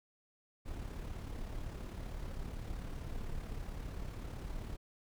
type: noise with amplitude modulation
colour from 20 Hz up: brown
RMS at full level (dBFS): -40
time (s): 0.65-4.77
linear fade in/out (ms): 20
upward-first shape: sine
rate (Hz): 35.6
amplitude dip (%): 45
effects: none